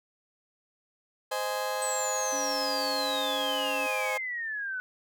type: chord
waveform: 30% pulse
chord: Ab major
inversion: first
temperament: just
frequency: 519.1 / 623 / 830.6 Hz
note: C5 / Eb5 / Ab5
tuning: -14 / +2 / 0 cents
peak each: -30 / -33 / -31 dBFS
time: 1.31-4.18 s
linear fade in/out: 10 ms
type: exponential sweep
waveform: sine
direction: down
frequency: 8150 to 1480 Hz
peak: -31 dBFS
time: 1.82-4.8 s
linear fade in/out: 0 ms
type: tone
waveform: sine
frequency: 279.2 Hz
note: C#4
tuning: 13 cents sharp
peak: -39 dBFS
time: 2.32-3.87 s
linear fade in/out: 10 ms
effects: none